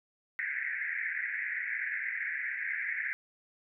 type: band-pass noise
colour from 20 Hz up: white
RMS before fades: -35 dBFS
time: 0.39-3.13 s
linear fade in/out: 0 ms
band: 1600 to 2200 Hz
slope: 96 dB/octave
effects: none